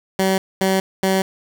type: tone bursts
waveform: 15% pulse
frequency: 190.8 Hz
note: G3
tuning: 47 cents flat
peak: -9 dBFS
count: 3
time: 0.19-1.22 s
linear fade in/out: 2 ms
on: 190 ms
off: 230 ms
effects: none